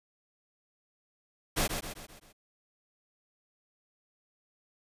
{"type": "noise with echo", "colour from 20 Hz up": "pink", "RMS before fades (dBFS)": -28, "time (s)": [1.56, 1.68], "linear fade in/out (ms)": 20, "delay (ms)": 130, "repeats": 5, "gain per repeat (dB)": -6, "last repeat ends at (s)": 2.33, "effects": ["resampled to 32000 Hz"]}